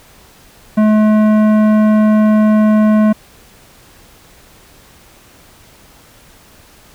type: tone with tanh clipping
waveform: triangle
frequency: 214.3 Hz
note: A3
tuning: 45 cents flat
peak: -9 dBFS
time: 0.77-3.13 s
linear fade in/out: 10 ms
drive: 18 dB
effects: pink hiss -44 dBFS RMS until 6.94 s